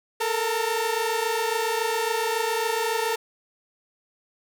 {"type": "tone cluster", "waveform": "sawtooth", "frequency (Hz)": [437.7, 464.9, 906], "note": ["A4", "A#4", "A#5"], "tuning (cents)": [-9, -5, -50], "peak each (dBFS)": -24, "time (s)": [0.2, 3.16], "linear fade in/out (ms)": 10, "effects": []}